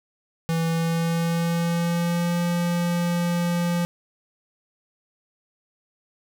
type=tone with pitch glide; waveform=square; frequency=164.81 to 173.2 Hz; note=E3 to F3; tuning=0 to -14 cents; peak=-22 dBFS; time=0.49-3.85 s; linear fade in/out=0 ms; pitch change=+86 cents; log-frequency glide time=0.68-2.4 s; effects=8-bit